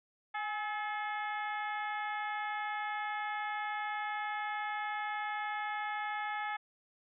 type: harmonic tone with a mistuned harmonic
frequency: 429.9 Hz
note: A4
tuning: 40 cents flat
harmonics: 2 / 3 / 4 / 5 / 6 / 7 / 8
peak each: -37 / -42 / -41 / -43 / -55 / -57 / -54 dBFS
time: 0.34-6.57 s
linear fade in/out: 10 ms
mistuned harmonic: 2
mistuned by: -55 cents
effects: none